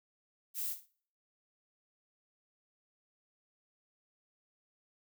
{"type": "noise with echo", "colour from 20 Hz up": "violet", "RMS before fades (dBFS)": -37, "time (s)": [0.54, 0.76], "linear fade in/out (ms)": 50, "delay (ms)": 56, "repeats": 2, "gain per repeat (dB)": -12, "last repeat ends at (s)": 0.872, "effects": ["noise-tail reverb RT60 0.5 s tail -21 dB re dry"]}